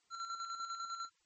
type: tone with tremolo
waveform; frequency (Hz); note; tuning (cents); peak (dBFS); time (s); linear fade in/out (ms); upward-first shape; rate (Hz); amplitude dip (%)
square; 1358; F6; -49; -39; 0.1-1.1; 50; square; 10; 50
effects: white hiss -75 dBFS RMS until 1.25 s + MP3 32 kbps